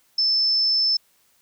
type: tone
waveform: sine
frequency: 5274 Hz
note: E8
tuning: in tune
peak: -17 dBFS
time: 0.18-0.97 s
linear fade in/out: 5 ms
effects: white hiss -62 dBFS RMS until 1.41 s